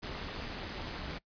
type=noise with amplitude modulation; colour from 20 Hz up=pink; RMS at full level=-37 dBFS; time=0.02-1.19 s; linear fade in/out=20 ms; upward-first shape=sine; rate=214 Hz; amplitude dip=70%; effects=noise-tail reverb RT60 0.1 s tail -22 dB re dry + resampled to 11025 Hz